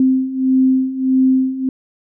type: beating tone pair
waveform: sine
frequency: 260 / 261.6 Hz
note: C4 / C4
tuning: -11 / 0 cents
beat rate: 1.6 Hz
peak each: -17 / -13 dBFS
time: 0-1.69 s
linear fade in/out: 2 ms
effects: none